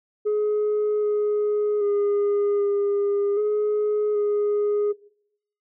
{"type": "tone with pitch steps", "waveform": "sine", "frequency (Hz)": [421.2, 418.2, 408.2, 404.8, 420.7, 414.3], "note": ["G#4", "G#4", "G#4", "G#4", "G#4", "G#4"], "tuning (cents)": [24, 12, -30, -44, 22, -4], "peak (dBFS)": -17, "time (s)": [0.25, 4.93], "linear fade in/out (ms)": 20, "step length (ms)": 780, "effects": ["noise-tail reverb RT60 0.7 s tail -21 dB re dry", "tanh soft clip ceiling -18 dBFS"]}